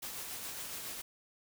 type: noise with tremolo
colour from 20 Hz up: white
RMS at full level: -41 dBFS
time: 0.02-1.02 s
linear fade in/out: 10 ms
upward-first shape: triangle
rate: 7.2 Hz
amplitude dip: 35%
effects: none